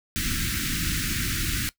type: band-stop noise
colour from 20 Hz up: pink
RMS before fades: -27 dBFS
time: 0.16-1.69 s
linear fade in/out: 0 ms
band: 320 to 1400 Hz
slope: 48 dB/octave
effects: noise-tail reverb RT60 0.1 s tail -18 dB re dry

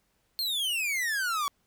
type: exponential sweep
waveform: 45% pulse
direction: down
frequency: 4329 to 1111 Hz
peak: -27 dBFS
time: 0.39-1.48 s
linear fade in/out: 0 ms
effects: pink hiss -72 dBFS RMS until 1.66 s

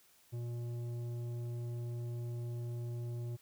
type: tone with tanh clipping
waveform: sine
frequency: 119.3 Hz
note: A#2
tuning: 41 cents sharp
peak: -39 dBFS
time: 0.32-3.37 s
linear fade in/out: 20 ms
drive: 10 dB
effects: white hiss -66 dBFS RMS until 3.41 s

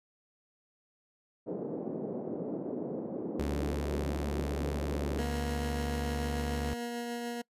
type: band-pass noise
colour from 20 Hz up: white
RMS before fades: -37 dBFS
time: 1.46-5.23 s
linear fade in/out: 20 ms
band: 170 to 480 Hz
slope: 24 dB/octave
type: tone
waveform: sawtooth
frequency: 72 Hz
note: D2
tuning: 34 cents flat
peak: -29 dBFS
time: 3.39-6.74 s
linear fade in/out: 5 ms
type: tone with tremolo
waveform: 20% pulse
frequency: 237.8 Hz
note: A#3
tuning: 35 cents sharp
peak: -29 dBFS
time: 5.18-7.42 s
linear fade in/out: 10 ms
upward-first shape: triangle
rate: 6.8 Hz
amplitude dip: 25%
effects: noise-tail reverb RT60 0.1 s tail -25 dB re dry + resampled to 32000 Hz

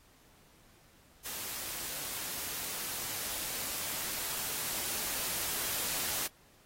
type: noise with level ramp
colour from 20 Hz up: white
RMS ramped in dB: -40 to -34 dBFS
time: 1.24-6.28 s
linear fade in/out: 20 ms
effects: pink hiss -63 dBFS RMS until 6.65 s + AAC 48 kbps

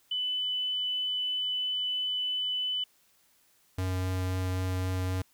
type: tone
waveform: sine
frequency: 2999 Hz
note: F#7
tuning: 23 cents sharp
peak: -28 dBFS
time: 0.11-2.84 s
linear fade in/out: 5 ms
type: tone with vibrato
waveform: square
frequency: 92.6 Hz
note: F#2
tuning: 2 cents sharp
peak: -29 dBFS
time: 3.78-5.22 s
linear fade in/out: 5 ms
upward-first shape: triangle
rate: 3.8 Hz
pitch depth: 9 cents each way
effects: white hiss -66 dBFS RMS until 5.33 s

